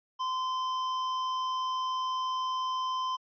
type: tone with hard clipping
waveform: sine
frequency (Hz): 1031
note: C6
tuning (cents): -26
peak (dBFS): -31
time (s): 0.19-3.17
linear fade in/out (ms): 20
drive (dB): 12
effects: resampled to 11025 Hz